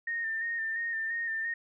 sine tone with vibrato, 1823 Hz, A#6, 39 cents flat, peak -30 dBFS, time 0.07-1.54 s, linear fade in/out 5 ms, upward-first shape square, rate 2.9 Hz, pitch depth 29 cents each way, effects none

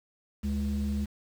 sine tone pair together, 73.43 / 207.7 Hz, D2 / G#3, 0 / 0 cents, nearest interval octave + tritone, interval 1800 cents, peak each -28 dBFS, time 0.43-1.06 s, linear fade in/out 20 ms, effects tanh soft clip ceiling -24 dBFS + 8-bit

